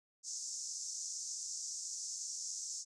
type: band-pass noise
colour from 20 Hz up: pink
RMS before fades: -43 dBFS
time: 0.23-2.85 s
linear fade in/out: 50 ms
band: 5600 to 7400 Hz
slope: 48 dB/octave
effects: none

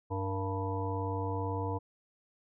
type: harmonic tone with a mistuned harmonic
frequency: 98 Hz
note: G2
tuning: in tune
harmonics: 1 / 3 / 5 / 7 / 9 / 10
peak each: -34 / -40 / -38 / -44 / -41 / -40 dBFS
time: 0.1-1.79 s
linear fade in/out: 20 ms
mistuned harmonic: 5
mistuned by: -72 cents
effects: none

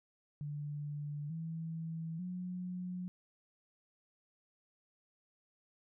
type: tone with pitch steps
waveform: sine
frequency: 146.83 / 162.92 / 180.77 Hz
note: D3 / E3 / F#3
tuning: 0 / -20 / -40 cents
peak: -38 dBFS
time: 0.41-3.08 s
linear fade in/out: 0 ms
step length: 890 ms
effects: none

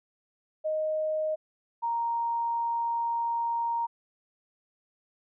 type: tone pair in turn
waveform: sine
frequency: 622.3 / 932.4 Hz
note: D#5 / A#5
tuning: 0 / 0 cents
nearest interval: perfect fifth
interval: 700 cents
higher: second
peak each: -26 dBFS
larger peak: neither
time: 0.64-1.36 / 1.82-3.87 s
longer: second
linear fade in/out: 20 ms
effects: none

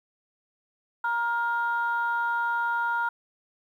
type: tone pair together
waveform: sine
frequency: 941.1 / 1410 Hz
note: A#5 / F6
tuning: +16 / +16 cents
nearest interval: perfect fifth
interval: 700 cents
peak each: -26 dBFS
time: 1.04-3.09 s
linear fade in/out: 5 ms
effects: tanh soft clip ceiling -17 dBFS + 10-bit

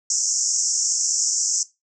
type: band-pass noise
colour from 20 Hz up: white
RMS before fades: -22 dBFS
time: 0.1-1.63 s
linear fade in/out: 2 ms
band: 5400 to 7600 Hz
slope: 96 dB/octave
effects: noise-tail reverb RT60 0.2 s tail -17 dB re dry

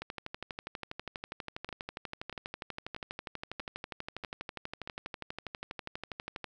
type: two click trains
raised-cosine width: 0.3 ms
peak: -22 / -24 dBFS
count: 80 / 6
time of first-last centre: 0.02-6.443 / 1.69-4.875 s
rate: 12.3 / 1.57 Hz
effects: none

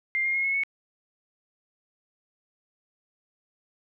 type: tone with pitch steps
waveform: sine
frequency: 2100 / 2127 / 2154 / 2182 / 2210 Hz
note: C7 / C7 / C7 / C#7 / C#7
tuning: +6 / +28 / +50 / -28 / -6 cents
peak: -23 dBFS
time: 0.15-0.635 s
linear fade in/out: 0 ms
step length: 97 ms
effects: none

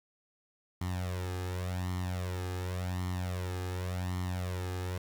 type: tone with flanger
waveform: sawtooth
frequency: 90.9 Hz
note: F#2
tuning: 30 cents flat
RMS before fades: -35 dBFS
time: 0.81-4.98 s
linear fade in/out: 5 ms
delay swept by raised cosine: 0.95 to 2.45 ms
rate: 0.89 Hz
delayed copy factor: +0.75
effects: 9-bit

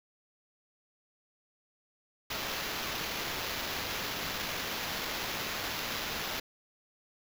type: noise with sample-and-hold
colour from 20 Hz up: white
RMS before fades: -36 dBFS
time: 2.3-6.4 s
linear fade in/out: 5 ms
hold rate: 8820 Hz
effects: none

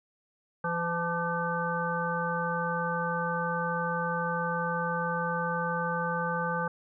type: harmonic tone with a mistuned harmonic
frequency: 169.5 Hz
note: E3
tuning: 49 cents sharp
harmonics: 1 / 3 / 5 / 7 / 9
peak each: -34 / -34 / -34 / -34 / -34 dBFS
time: 0.64-6.68 s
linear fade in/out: 5 ms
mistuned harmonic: 5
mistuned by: +53 cents
effects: none

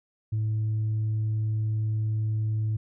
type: tone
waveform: sine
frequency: 108.7 Hz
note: A2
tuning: 21 cents flat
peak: -22 dBFS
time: 0.32-2.77 s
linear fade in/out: 10 ms
effects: tanh soft clip ceiling -22 dBFS

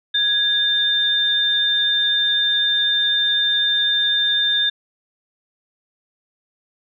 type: tone pair together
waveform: sine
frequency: 1661.2 / 3604 Hz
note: G#6 / A7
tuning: 0 / +41 cents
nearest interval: octave + minor second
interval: 1341 cents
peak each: -23 / -16 dBFS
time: 0.14-4.7 s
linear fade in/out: 10 ms
effects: none

